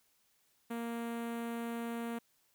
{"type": "tone with notch filter", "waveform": "sawtooth", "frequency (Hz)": 233.1, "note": "A#3", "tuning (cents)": 0, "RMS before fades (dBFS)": -39, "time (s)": [0.7, 2.19], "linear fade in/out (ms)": 10, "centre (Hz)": 5100, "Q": 0.68, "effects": ["white hiss -73 dBFS RMS until 2.54 s"]}